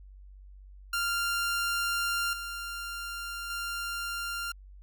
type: tone with level steps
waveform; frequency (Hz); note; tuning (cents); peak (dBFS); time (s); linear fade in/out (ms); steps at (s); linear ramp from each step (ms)
sawtooth; 1392; F6; -6; -24 / -32 / -29; 0.93-4.52; 5; 2.33 / 3.5; 2
effects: added 48 Hz sine -47 dBFS peak until 4.82 s